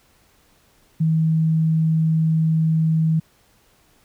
sine tone, 160 Hz, D#3, 49 cents sharp, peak -15 dBFS, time 1-3.2 s, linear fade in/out 10 ms, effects pink hiss -58 dBFS RMS until 4.04 s

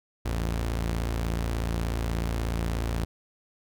sawtooth tone pair together, 56.56 / 86 Hz, A1 / F2, +48 / -26 cents, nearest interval perfect fifth, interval 726 cents, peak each -23 / -31 dBFS, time 0.25-3.05 s, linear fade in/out 10 ms, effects none

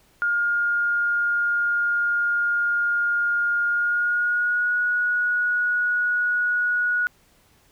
sine tone with pitch glide, 1417 to 1456.8 Hz, F6 to F#6, +25 to -27 cents, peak -19 dBFS, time 0.22-7.07 s, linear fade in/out 0 ms, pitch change +48 cents, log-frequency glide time 3.66-4.76 s, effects pink hiss -59 dBFS RMS until 7.71 s

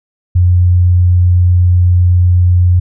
sine tone, 89.2 Hz, F2, 37 cents sharp, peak -5 dBFS, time 0.35-2.8 s, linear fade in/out 10 ms, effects none

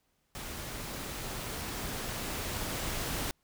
pink noise with level ramp, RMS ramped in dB -41 to -34 dBFS, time 0.35-3.31 s, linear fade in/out 0 ms, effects pink hiss -75 dBFS RMS until 3.43 s

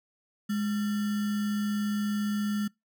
sine tone with sample-and-hold, 207.7 Hz, G#3, in tune, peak -26 dBFS, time 0.49-2.68 s, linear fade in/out 10 ms, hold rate 1575 Hz, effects noise-tail reverb RT60 0.2 s tail -26 dB re dry

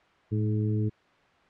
harmonic tone with a mistuned harmonic, 106.4 Hz, G#2, 42 cents sharp, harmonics 1 / 2 / 3 / 4, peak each -25 / -32 / -34 / -37 dBFS, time 0.31-0.9 s, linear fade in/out 20 ms, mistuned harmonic 1, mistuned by +52 cents, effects white hiss -60 dBFS RMS until 1.49 s + low-pass 2000 Hz 12 dB/octave

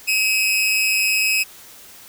sawtooth tone with amplitude modulation, 2554 Hz, D#7, 45 cents sharp, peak -10 dBFS, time 0.07-1.44 s, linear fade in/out 20 ms, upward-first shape sine, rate 202 Hz, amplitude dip 65%, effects white hiss -43 dBFS RMS until 2.08 s

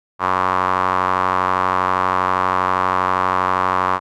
sawtooth tone with band-pass filter, 92.5 Hz, F#2, in tune, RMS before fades -18 dBFS, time 0.19-4 s, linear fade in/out 50 ms, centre 1100 Hz, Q 4.3, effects none

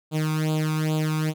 sawtooth tone with flanger, 155.56 Hz, D#3, in tune, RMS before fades -24 dBFS, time 0.11-1.34 s, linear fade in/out 50 ms, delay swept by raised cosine 0.26 to 0.84 ms, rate 2.4 Hz, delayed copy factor +0.85, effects none

